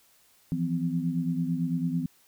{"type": "tone cluster", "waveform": "sine", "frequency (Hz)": [165.3, 174.3, 255.2], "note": ["E3", "F3", "C4"], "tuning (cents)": [5, -3, -43], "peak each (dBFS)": [-29, -31, -30], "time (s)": [0.52, 2.06], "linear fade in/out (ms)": 0, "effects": ["white hiss -62 dBFS RMS until 2.27 s"]}